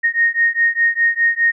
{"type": "beating tone pair", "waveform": "sine", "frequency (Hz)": [1855, 1859.9], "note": ["A#6", "A#6"], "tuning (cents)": [-9, -4], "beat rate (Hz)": 4.9, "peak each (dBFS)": -16, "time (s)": [0.03, 1.52], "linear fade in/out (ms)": 20, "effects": []}